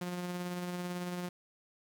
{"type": "tone with tremolo", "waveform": "sawtooth", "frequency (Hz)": 177.9, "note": "F3", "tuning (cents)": 32, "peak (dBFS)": -31, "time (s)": [0.01, 1.29], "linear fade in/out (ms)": 5, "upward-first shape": "sine", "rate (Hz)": 18, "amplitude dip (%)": 30, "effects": ["11-bit"]}